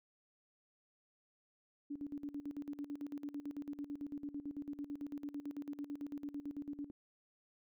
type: tone with tremolo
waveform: sine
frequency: 287.8 Hz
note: D4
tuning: 35 cents flat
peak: -39 dBFS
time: 1.9-6.91 s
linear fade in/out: 10 ms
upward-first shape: square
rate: 9 Hz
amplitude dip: 80%
effects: none